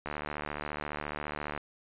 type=click train; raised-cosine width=0.5 ms; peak=-20 dBFS; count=114; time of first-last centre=0.06-1.577 s; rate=74.5 Hz; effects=resampled to 8000 Hz